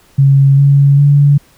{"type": "tone with pitch steps", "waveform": "sine", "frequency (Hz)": [137.7, 140.4, 143.2], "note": ["C#3", "C#3", "D3"], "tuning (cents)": [-11, 22, -43], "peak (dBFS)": -4, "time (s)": [0.18, 1.38], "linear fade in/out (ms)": 10, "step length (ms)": 400, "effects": ["pink hiss -48 dBFS RMS until 1.57 s"]}